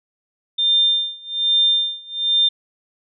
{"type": "tone with tremolo", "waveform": "sine", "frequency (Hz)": 3600, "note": "A7", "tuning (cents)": 39, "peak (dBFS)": -12, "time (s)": [0.58, 2.49], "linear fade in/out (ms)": 10, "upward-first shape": "sine", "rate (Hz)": 1.2, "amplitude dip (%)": 95, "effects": []}